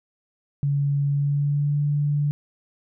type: tone with pitch glide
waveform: sine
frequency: 141.9 to 145.89 Hz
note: C#3 to D3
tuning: +41 to -11 cents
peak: -19 dBFS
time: 0.63-2.31 s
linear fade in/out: 0 ms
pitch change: +48 cents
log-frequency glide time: 1.09-1.8 s
effects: none